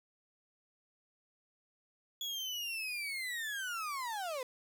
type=linear sweep; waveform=35% pulse; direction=down; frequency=3390 to 489.2 Hz; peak=-35 dBFS; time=2.21-4.43 s; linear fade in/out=2 ms; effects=none

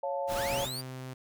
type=chord; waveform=sine; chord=Db augmented; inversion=none; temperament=equal; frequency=554.4 / 698.5 / 880 Hz; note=Db5 / F5 / A5; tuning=0 / 0 / 0 cents; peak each=-32 / -37 / -36 dBFS; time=0.03-0.65 s; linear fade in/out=5 ms
type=noise; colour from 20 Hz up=pink; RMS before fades=-38 dBFS; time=0.27-0.7 s; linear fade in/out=50 ms
type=linear sweep; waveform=sawtooth; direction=up; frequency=1163 to 4837 Hz; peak=-33 dBFS; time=0.35-0.82 s; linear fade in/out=20 ms
type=tone; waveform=sawtooth; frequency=129.6 Hz; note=C3; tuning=16 cents flat; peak=-35 dBFS; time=0.51-1.14 s; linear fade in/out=10 ms
effects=none

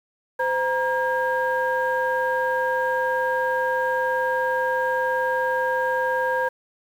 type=tone cluster; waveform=sine; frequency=515 / 942 / 1617 Hz; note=C5 / A#5 / G#6; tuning=-28 / +18 / -47 cents; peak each=-23 / -24 / -25 dBFS; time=0.39-6.49 s; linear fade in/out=10 ms; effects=tanh soft clip ceiling -12 dBFS + 8-bit

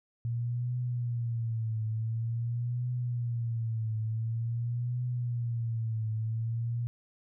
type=tone with vibrato; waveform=sine; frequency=116.54 Hz; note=A#2; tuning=in tune; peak=-29 dBFS; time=0.25-6.87 s; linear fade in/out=0 ms; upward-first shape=triangle; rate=0.47 Hz; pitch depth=110 cents each way; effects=none

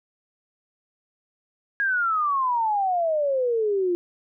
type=exponential sweep; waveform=sine; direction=down; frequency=1652 to 344.3 Hz; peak=-20 dBFS; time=1.8-3.95 s; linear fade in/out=0 ms; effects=none

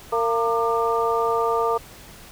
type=harmonic tone with a mistuned harmonic; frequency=229.4 Hz; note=A#3; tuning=28 cents flat; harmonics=2 / 3 / 4 / 5; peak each=-22 / -27 / -26 / -24 dBFS; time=0.12-1.78 s; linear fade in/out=10 ms; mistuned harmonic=5; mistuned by=+68 cents; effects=pink hiss -44 dBFS RMS until 2.31 s

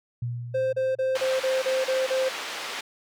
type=tone with exponential decay; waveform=sine; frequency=120 Hz; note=B2; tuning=49 cents flat; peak=-25 dBFS; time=0.22-1.47 s; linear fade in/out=5 ms; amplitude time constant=270 ms
type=tone bursts; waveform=triangle; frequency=523.3 Hz; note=C5; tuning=in tune; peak=-20 dBFS; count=8; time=0.54-2.291 s; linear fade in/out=10 ms; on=190 ms; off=33 ms
type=band-pass noise; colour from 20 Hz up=white; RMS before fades=-34 dBFS; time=1.15-2.81 s; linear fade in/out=5 ms; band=410 to 3500 Hz; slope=12 dB/octave
effects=none

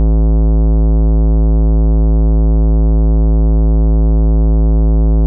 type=tone with tanh clipping; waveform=sine; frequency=54.2 Hz; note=A1; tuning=25 cents flat; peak=-9 dBFS; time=0-5.26 s; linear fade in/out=0 ms; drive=18 dB; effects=none

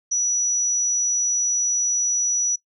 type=tone; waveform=sine; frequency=5880 Hz; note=F#8; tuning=12 cents flat; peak=-19 dBFS; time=0.11-2.56 s; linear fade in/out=10 ms; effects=noise-tail reverb RT60 0.1 s tail -19 dB re dry

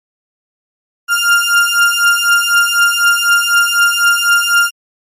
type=beating tone pair; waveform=35% pulse; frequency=1396.9 / 1400.9 Hz; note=F6 / F6; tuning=0 / +5 cents; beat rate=4 Hz; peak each=-10 dBFS; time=1.08-4.71 s; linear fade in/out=50 ms; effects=MP3 64 kbps

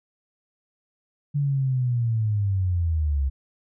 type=linear sweep; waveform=sine; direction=down; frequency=145.6 to 65.8 Hz; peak=-20 dBFS; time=1.34-3.3 s; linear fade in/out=20 ms; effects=none

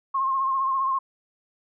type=tone with vibrato; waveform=sine; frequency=1070 Hz; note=C6; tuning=38 cents sharp; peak=-21 dBFS; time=0.14-0.99 s; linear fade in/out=10 ms; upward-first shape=sine; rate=15 Hz; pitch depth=39 cents each way; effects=none

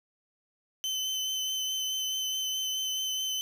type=tone with vibrato; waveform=30% pulse; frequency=3055 Hz; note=G7; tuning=45 cents flat; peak=-27 dBFS; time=0.84-3.41 s; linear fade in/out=0 ms; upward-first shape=triangle; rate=4.7 Hz; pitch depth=15 cents each way; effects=10-bit

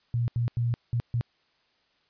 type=tone bursts at uneven times; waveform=sine; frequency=118.7 Hz; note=A#2; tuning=32 cents sharp; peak=-23 dBFS; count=5; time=0.14-0.28 / 0.36-0.48 / 0.57-0.74 / 0.93-1 / 1.14-1.21 s; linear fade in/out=0 ms; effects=white hiss -68 dBFS RMS until 2.09 s + resampled to 11025 Hz

